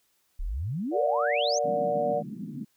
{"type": "exponential sweep", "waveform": "sine", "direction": "up", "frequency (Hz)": [30.28, 6700], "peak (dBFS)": -28, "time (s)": [0.39, 1.59], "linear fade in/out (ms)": 10}
{"type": "chord", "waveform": "sine", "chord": "Bb augmented", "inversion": "none", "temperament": "just", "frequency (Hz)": [466.2, 582.7, 728.4], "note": ["Bb4", "D5", "F#5"], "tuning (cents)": [0, -14, -27], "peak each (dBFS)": [-31, -26, -29], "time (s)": [0.91, 2.23], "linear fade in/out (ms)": 50}
{"type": "band-pass noise", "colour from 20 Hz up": "pink", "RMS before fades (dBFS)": -37, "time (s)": [1.64, 2.65], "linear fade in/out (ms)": 10, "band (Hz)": [150, 280], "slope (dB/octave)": 48}
{"effects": ["white hiss -70 dBFS RMS until 2.76 s"]}